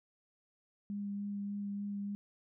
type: tone with vibrato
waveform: sine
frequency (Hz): 202.3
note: G#3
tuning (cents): -45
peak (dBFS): -36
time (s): 0.9-2.15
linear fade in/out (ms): 0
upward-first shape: sine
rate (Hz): 3.4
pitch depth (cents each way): 10
effects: none